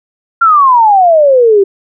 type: exponential sweep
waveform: sine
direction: down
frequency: 1396.9 to 382.6 Hz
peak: -3 dBFS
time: 0.41-1.64 s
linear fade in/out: 10 ms
effects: none